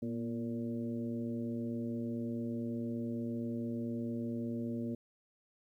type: harmonic tone with a mistuned harmonic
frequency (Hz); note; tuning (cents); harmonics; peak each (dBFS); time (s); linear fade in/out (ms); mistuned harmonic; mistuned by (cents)
115.3; A#2; -19; 1 / 2 / 3 / 4 / 5; -43 / -36 / -44 / -47 / -49; 0.02-4.95; 5; 2; +48
effects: 12-bit